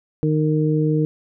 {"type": "harmonic tone", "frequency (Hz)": 154, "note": "D#3", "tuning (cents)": -17, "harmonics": [1, 2, 3], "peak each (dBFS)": [-18, -21, -23], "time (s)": [0.23, 1.05], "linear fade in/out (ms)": 0, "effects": []}